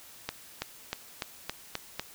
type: accelerating click train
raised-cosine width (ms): 0.2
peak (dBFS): -14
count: 7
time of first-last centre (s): 0.29-1.996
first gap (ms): 330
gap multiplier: 0.94
effects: white hiss -51 dBFS RMS until 2.14 s